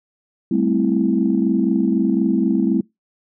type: chord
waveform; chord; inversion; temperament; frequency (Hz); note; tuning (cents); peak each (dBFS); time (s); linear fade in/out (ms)
sine; A minor seventh; third; equal; 196 / 220 / 261.6 / 329.6; G3 / A3 / C4 / E4; 0 / 0 / 0 / 0; -20; 0.51-2.81; 5
effects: noise-tail reverb RT60 0.2 s tail -26 dB re dry + tanh soft clip ceiling -4 dBFS